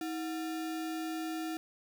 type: tone with sample-and-hold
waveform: sine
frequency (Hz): 320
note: D#4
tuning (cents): +49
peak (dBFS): -34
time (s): 0.01-1.57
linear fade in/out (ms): 2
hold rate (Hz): 1050
effects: none